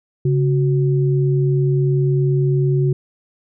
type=tone pair together; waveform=sine; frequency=138.59 / 368.1 Hz; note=C#3 / F#4; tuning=0 / -9 cents; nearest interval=octave + perfect fourth; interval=1691 cents; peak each=-14 / -21 dBFS; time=0.25-2.93 s; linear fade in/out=5 ms; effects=none